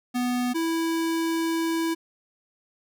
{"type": "tone pair in turn", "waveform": "square", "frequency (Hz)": [246.9, 328.9], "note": ["B3", "E4"], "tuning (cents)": [0, -4], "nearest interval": "perfect fourth", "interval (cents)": 496, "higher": "second", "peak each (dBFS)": -24, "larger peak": "neither", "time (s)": [[0.14, 0.54], [0.54, 1.95]], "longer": "second", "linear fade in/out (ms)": 20, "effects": []}